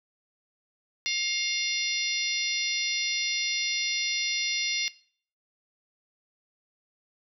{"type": "harmonic tone with a mistuned harmonic", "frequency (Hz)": 710, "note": "F5", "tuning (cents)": 28, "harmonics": [3, 4, 5, 6, 7, 8], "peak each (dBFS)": [-31, -32, -33, -34, -34, -35], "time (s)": [1.06, 4.88], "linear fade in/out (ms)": 0, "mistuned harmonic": 4, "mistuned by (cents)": -37, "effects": ["noise-tail reverb RT60 0.5 s tail -20 dB re dry"]}